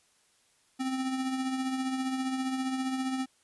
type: tone with tremolo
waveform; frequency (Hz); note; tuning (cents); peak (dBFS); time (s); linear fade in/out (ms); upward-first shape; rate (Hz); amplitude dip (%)
square; 261.6; C4; 0; -28; 0.79-3.26; 20; triangle; 15; 50
effects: white hiss -67 dBFS RMS until 3.43 s + resampled to 24000 Hz